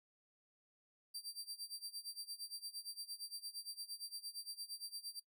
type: tone with tremolo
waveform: sawtooth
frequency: 4699 Hz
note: D8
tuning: in tune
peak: -40 dBFS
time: 1.14-5.2 s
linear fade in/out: 10 ms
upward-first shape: sine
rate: 8.7 Hz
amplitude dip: 90%
effects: noise-tail reverb RT60 0.1 s tail -17 dB re dry